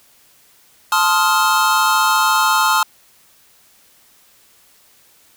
square chord, F dominant seventh, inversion first, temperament just, 873.1 / 1047.7 / 1257.2 / 1396.9 Hz, A5 / C6 / Eb6 / F6, -14 / +2 / +18 / 0 cents, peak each -19 dBFS, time 0.92-2.83 s, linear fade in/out 2 ms, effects white hiss -52 dBFS RMS until 5.36 s

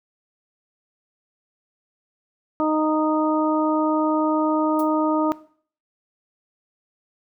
harmonic tone, 309.6 Hz, D#4, 9 cents flat, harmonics 1 / 2 / 3 / 4, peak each -21 / -24 / -26 / -27 dBFS, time 2.6-5.32 s, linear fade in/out 0 ms
violet noise with exponential decay, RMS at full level -32 dBFS, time 4.79-4.89 s, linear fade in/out 5 ms, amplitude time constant 20 ms
effects noise-tail reverb RT60 0.5 s tail -18 dB re dry

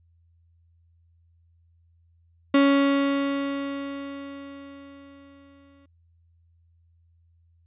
35% pulse tone with exponential decay, 278.6 Hz, C#4, 9 cents sharp, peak -13 dBFS, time 2.54-5.86 s, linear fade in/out 5 ms, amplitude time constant 720 ms, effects added 84 Hz sine -58 dBFS peak until 7.66 s + resampled to 8000 Hz

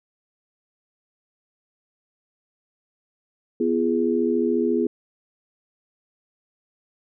sine chord, F diminished, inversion second, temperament equal with one note detuned, 246.9 / 341.1 / 415.3 Hz, Cb4 / F4 / Ab4, 0 / -41 / 0 cents, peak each -23 dBFS, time 3.6-4.87 s, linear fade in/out 5 ms, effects none

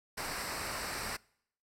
pink noise with comb filter, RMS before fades -38 dBFS, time 0.17-1.17 s, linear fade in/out 10 ms, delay 0.3 ms, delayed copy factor -0.65, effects noise-tail reverb RT60 0.7 s tail -25 dB re dry + low-pass 12000 Hz 12 dB/octave

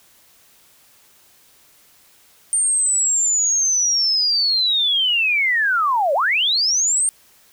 sine linear two-way sweep, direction down then up, 8870 to 530 to 8870 Hz, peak -15 dBFS, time 2.53-7.09 s, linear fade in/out 0 ms, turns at 6.14 s, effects white hiss -53 dBFS RMS until 7.52 s

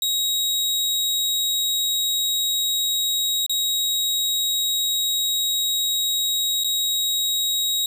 sawtooth tone with dropouts, 3803 Hz, A#7, 34 cents sharp, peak -17 dBFS, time 0.02-7.86 s, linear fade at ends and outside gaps 2 ms, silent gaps 3.464-3.495 / 6.637-6.644 s, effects none

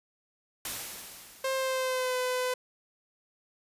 white noise with exponential decay, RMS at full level -34 dBFS, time 0.65-2.31 s, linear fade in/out 2 ms, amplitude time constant 360 ms
sawtooth tone with pitch glide, 530 to 504.6 Hz, C5 to B4, +22 to +37 cents, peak -24 dBFS, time 1.44-2.54 s, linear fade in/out 5 ms, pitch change -85 cents, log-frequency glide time 1.54-2.17 s
effects resampled to 32000 Hz

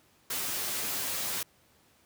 white noise with comb filter, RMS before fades -33 dBFS, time 0.3-1.43 s, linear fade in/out 5 ms, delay 11 ms, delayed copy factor +0.75, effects pink hiss -64 dBFS RMS until 2.05 s + high-pass 80 Hz 12 dB/octave

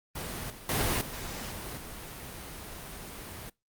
pink noise with level steps, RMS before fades -37 / -46 / -28 / -39 / -42 dBFS, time 0.15-3.5 s, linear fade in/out 10 ms, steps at 0.5 / 0.69 / 1.01 / 1.77 s, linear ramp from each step 2 ms, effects noise-tail reverb RT60 0.2 s tail -23 dB re dry + Opus 32 kbps

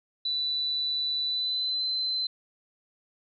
sine tone with pitch glide, 3975 to 4063 Hz, B7 to B7, +10 to +48 cents, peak -26 dBFS, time 0.25-2.27 s, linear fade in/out 5 ms, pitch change +38 cents, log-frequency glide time 1.27-1.85 s, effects none

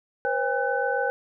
sine tone cluster, 488.8 / 536 / 807 / 1508 Hz, B4 / C5 / G#5 / F#6, -18 / +42 / -50 / +32 cents, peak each -28 dBFS, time 0.25-1.1 s, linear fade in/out 0 ms, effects none

